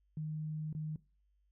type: tone with dropouts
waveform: sine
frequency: 154.5 Hz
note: D#3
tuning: 12 cents flat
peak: -36 dBFS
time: 0.17-0.96 s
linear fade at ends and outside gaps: 2 ms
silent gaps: 0.728-0.749 s
effects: noise-tail reverb RT60 0.3 s tail -19 dB re dry + added 50 Hz sine -70 dBFS peak until 1.51 s